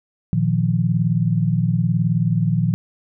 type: chord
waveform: sine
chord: Bb suspended fourth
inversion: none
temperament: equal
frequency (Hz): 116.54 / 155.56 / 174.61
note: Bb2 / Eb3 / F3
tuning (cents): 0 / 0 / 0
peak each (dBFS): -20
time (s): 0.33-2.74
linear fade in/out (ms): 0
effects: none